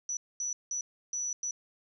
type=tone bursts at uneven times; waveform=sine; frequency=5920 Hz; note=F#8; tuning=in tune; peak=-31 dBFS; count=5; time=0.09-0.17 / 0.4-0.53 / 0.71-0.81 / 1.13-1.33 / 1.43-1.51 s; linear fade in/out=2 ms; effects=12-bit